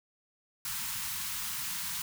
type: band-stop noise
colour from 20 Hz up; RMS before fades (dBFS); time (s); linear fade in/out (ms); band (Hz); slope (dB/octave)
white; -36; 0.65-2.02; 2; 230 to 860; 96
effects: none